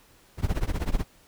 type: noise with tremolo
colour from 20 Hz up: brown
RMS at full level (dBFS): -22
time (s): 0.37-1.05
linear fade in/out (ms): 50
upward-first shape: triangle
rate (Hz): 16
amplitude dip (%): 100
effects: pink hiss -58 dBFS RMS until 1.27 s